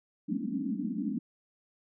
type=band-pass noise; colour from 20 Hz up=white; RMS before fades=-33 dBFS; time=0.28-1.19 s; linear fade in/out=10 ms; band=180 to 300 Hz; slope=96 dB/octave; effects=none